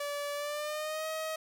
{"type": "tone with pitch glide", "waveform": "sawtooth", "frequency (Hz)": [577, 632.9], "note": ["D5", "D#5"], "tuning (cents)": [-31, 29], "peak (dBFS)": -30, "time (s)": [0, 1.36], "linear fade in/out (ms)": 5, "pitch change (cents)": 160, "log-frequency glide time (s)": [0.34, 1.07], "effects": []}